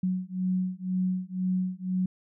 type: beating tone pair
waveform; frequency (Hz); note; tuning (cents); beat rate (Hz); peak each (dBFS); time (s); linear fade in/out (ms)
sine; 183.6 / 185.6; F#3 / F#3; -13 / +6; 2; -29; 0.03-2.06; 5
effects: none